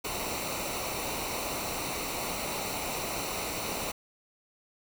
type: noise with comb filter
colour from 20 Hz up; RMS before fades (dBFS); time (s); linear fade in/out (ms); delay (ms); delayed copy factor
pink; -34; 0.04-3.92; 10; 0.6; -0.65
effects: none